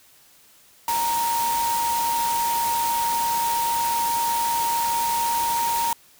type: tone in noise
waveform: sine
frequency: 932.3 Hz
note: A#5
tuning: in tune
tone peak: -21 dBFS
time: 0.88-5.93 s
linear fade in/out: 2 ms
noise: white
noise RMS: -29 dBFS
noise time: 0.88-5.93 s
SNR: +5 dB
effects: white hiss -54 dBFS RMS until 6.19 s